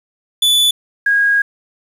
45% pulse / sine tone pair in turn, 3473 / 1639 Hz, A7 / G#6, -23 / -23 cents, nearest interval octave + minor second, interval 1300 cents, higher first, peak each -10 dBFS, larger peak neither, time 0.42-0.71 / 1.06-1.42 s, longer second, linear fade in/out 5 ms, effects resampled to 32000 Hz + 7-bit

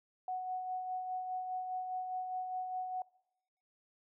sine tone with tremolo, 740 Hz, F#5, in tune, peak -34 dBFS, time 0.28-3.02 s, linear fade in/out 2 ms, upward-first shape sine, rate 4.9 Hz, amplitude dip 40%, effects noise-tail reverb RT60 0.9 s tail -23 dB re dry

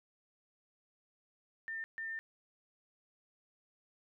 sine tone bursts at uneven times, 1803 Hz, A6, 42 cents sharp, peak -38 dBFS, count 2, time 1.68-1.84 / 1.98-2.19 s, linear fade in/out 0 ms, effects none

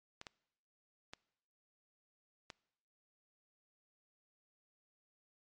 clicks, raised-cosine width 0.2 ms, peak -29 dBFS, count 4, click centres 0.214 / 0.268 / 1.135 / 2.502 s, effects noise-tail reverb RT60 0.9 s tail -23 dB re dry + MP3 48 kbps

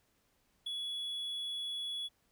triangle tone with ADSR envelope, 3385 Hz, G#7, 32 cents sharp, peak -32 dBFS, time 0.66-2.09 s, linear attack 9 ms, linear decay 4 ms, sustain -3 dB, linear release 31 ms, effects pink hiss -74 dBFS RMS until 2.31 s

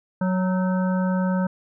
harmonic tone with a mistuned harmonic, 185 Hz, F#3, in tune, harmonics 1 / 3 / 5 / 7 / 8, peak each -20 / -29 / -32 / -37 / -36 dBFS, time 0.21-1.47 s, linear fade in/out 5 ms, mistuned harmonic 8, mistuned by +64 cents, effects none

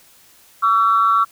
sine tone pair together, 1136.3 / 1343 Hz, C#6 / E6, +43 / +32 cents, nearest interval minor third, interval 289 cents, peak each -14 dBFS, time 0.62-1.25 s, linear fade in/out 20 ms, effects tanh soft clip ceiling -5 dBFS + white hiss -50 dBFS RMS until 1.31 s

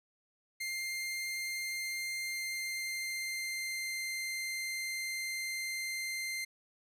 sawtooth tone with pitch glide, 2103 to 2090 Hz, C7 to C7, +8 to -2 cents, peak -32 dBFS, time 0.6-6.45 s, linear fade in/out 10 ms, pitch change -10 cents, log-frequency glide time 1.57-4.06 s, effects resampled to 32000 Hz

